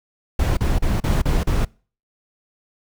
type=noise bursts; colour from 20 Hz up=brown; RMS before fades=-18 dBFS; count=6; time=0.39-1.65 s; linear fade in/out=5 ms; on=180 ms; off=36 ms; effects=noise-tail reverb RT60 0.4 s tail -25 dB re dry